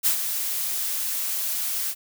blue noise with ADSR envelope, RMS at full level -19 dBFS, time 0.03-1.95 s, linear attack 34 ms, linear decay 99 ms, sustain -8 dB, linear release 49 ms, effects none

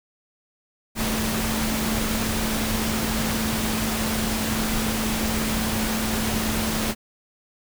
sine tone in noise, 220 Hz, A3, in tune, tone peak -26 dBFS, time 0.95-6.95 s, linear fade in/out 50 ms, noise pink, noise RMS -26 dBFS, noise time 0.95-6.95 s, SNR -3 dB, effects none

